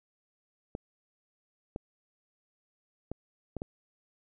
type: clicks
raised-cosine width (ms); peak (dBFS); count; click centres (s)
2; -22; 5; 0.751 / 1.761 / 3.116 / 3.567 / 3.619
effects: none